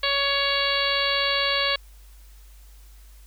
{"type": "harmonic tone", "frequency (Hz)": 559, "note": "C#5", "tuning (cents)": 14, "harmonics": [1, 2, 3, 4, 5, 6, 7, 8], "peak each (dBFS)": [-29, -29, -29, -29, -29, -29, -29, -29], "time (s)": [0.03, 1.76], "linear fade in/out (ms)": 5, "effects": ["added 50 Hz sine -45 dBFS peak until 3.26 s", "white hiss -57 dBFS RMS until 3.26 s"]}